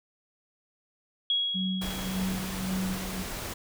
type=tone with exponential decay; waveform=sine; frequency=3317 Hz; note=G#7; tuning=3 cents flat; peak=-22 dBFS; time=1.3-2.73 s; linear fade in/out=2 ms; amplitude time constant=310 ms
type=tone with tremolo; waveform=sine; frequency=187.9 Hz; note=F#3; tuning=27 cents sharp; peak=-27 dBFS; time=1.54-3.23 s; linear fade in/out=20 ms; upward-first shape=sine; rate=1.8 Hz; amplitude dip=70%
type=noise; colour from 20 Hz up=pink; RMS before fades=-36 dBFS; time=1.81-3.54 s; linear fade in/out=10 ms
effects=none